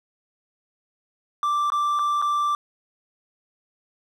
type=tone with dropouts; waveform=triangle; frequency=1174.7 Hz; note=D6; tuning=in tune; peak=-18 dBFS; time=1.43-2.55 s; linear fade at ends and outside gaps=1 ms; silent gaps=1.702-1.72 / 1.99-1.993 / 2.217-2.223 s; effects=none